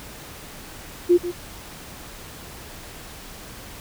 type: tone with echo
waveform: sine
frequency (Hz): 351.3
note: F4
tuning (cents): +10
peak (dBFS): -11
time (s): 1.09-1.18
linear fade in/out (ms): 20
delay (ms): 140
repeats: 1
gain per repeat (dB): -13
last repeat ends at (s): 1.32
effects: pink hiss -40 dBFS RMS until 3.8 s